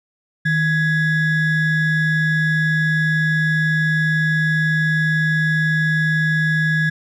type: ring-modulated tone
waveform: triangle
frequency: 913 Hz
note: A#5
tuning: 36 cents flat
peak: -10 dBFS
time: 0.45-6.9 s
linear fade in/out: 10 ms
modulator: 756 Hz
effects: none